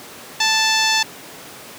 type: tone with low-pass filter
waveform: 10% pulse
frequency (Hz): 880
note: A5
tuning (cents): 0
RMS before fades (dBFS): -17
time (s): 0.4-1.03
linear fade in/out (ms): 5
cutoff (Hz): 6900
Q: 1.7
effects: pink hiss -37 dBFS RMS until 1.78 s + high-pass 200 Hz 12 dB/octave